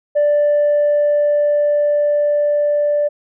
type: tone with level ramp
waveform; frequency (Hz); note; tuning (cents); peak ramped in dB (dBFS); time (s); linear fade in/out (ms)
sine; 587.3; D5; 0; -9 to -12; 0.15-3.09; 20
effects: tanh soft clip ceiling -9 dBFS